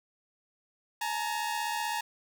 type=tone pair together; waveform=sawtooth; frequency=851 / 926.8 Hz; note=G#5 / A#5; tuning=+42 / -10 cents; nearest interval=minor second; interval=148 cents; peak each=-30 / -29 dBFS; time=1.01-2.01 s; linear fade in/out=5 ms; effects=none

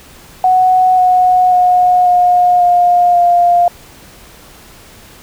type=tone with pitch steps; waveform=sine; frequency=740 / 731.9 / 723.9 / 716 / 708.2 / 700.5 Hz; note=F#5 / F#5 / F#5 / F5 / F5 / F5; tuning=0 / -19 / -38 / +43 / +24 / +5 cents; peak=-6 dBFS; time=0.44-3.68 s; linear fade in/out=2 ms; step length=540 ms; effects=pink hiss -39 dBFS RMS until 5.22 s

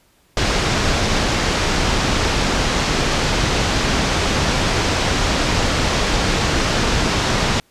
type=low-pass noise; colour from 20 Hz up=pink; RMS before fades=-18 dBFS; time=0.37-7.6 s; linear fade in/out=2 ms; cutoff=6500 Hz; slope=24 dB/octave; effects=pink hiss -57 dBFS RMS until 7.7 s + resampled to 32000 Hz

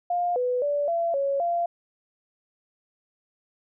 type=tone with pitch steps; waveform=sine; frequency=705 / 497 / 579 / 677 / 555 / 689 Hz; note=F5 / B4 / D5 / E5 / C#5 / F5; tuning=+16 / +11 / -25 / +46 / +2 / -24 cents; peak=-22 dBFS; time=0.1-1.66 s; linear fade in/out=5 ms; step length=260 ms; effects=none

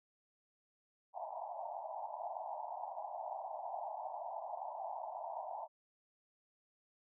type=band-pass noise; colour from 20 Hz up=pink; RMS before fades=-44 dBFS; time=1.13-5.68 s; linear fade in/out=50 ms; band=630 to 950 Hz; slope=96 dB/octave; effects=none

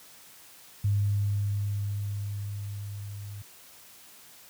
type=tone with level ramp; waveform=sine; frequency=101.7 Hz; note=G#2; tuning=36 cents flat; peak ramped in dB=-21 to -37 dBFS; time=0.84-3.42 s; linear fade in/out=5 ms; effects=white hiss -52 dBFS RMS until 4.49 s + high-pass 60 Hz 12 dB/octave

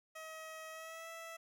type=tone with pitch glide; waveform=15% pulse; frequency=636 to 658.8 Hz; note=D#5 to E5; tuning=+38 to -1 cents; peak=-40 dBFS; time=0.15-1.37 s; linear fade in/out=10 ms; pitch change=+61 cents; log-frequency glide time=0.7-1.09 s; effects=none

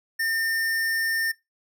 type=tone; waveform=square; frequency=1810 Hz; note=A6; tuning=48 cents sharp; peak=-24 dBFS; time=0.19-1.32 s; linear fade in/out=10 ms; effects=noise-tail reverb RT60 0.2 s tail -21 dB re dry

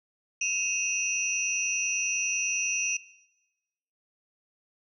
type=tone cluster; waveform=sine; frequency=2541 / 2733 / 5730 / 6000 Hz; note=D#7 / F7 / F8 / F#8; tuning=+36 / -38 / +44 / +23 cents; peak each=-31 dBFS; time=0.41-2.97 s; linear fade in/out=5 ms; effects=noise-tail reverb RT60 1.0 s tail -20 dB re dry

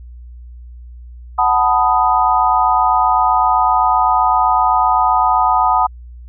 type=chord; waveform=sine; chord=B dominant seventh; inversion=second; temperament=equal; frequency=740 / 880 / 987.8 / 1244.5 Hz; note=F#5 / A5 / B5 / D#6; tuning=0 / 0 / 0 / 0 cents; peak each=-16 dBFS; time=1.38-5.87 s; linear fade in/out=10 ms; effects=added 60 Hz sine -32 dBFS peak until 6.28 s

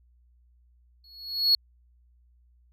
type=tone with exponential growth; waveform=triangle; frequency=4348 Hz; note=C#8; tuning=34 cents flat; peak=-13 dBFS; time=1.04-1.55 s; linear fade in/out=2 ms; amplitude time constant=110 ms; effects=tanh soft clip ceiling -12 dBFS + added 60 Hz sine -58 dBFS peak until 2.72 s

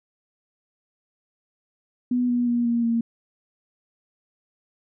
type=tone with pitch steps; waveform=sine; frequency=246.9 / 242.9 / 239 / 235.2 / 231.4 Hz; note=B3 / B3 / A#3 / A#3 / A#3; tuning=0 / -29 / +43 / +16 / -13 cents; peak=-19 dBFS; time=2.11-3.01 s; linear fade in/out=5 ms; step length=180 ms; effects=none

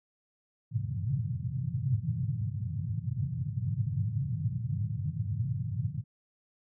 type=band-pass noise; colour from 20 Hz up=pink; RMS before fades=-32 dBFS; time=0.71-6.04 s; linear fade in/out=50 ms; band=100 to 150 Hz; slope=48 dB/octave; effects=none

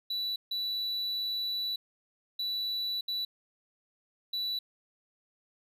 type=tone bursts at uneven times; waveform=triangle; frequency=3951 Hz; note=B7; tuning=in tune; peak=-29 dBFS; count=5; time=0.1-0.36 / 0.51-1.76 / 2.39-3.01 / 3.08-3.25 / 4.33-4.59 s; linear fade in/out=5 ms; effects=none

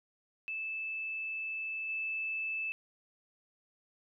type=tone with level steps; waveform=sine; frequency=2627 Hz; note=E7; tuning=7 cents flat; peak=-35 / -33 dBFS; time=0.48-2.72 s; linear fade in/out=0 ms; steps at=1.89 s; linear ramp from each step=2 ms; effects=none

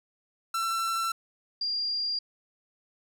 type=tone pair in turn; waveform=45% pulse / sine; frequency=1344 / 4789 Hz; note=E6 / D8; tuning=+33 / +33 cents; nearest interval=octave + minor seventh; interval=2200 cents; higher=second; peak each=-27 dBFS; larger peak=neither; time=0.54-1.12 / 1.61-2.19 s; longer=neither; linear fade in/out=5 ms; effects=none

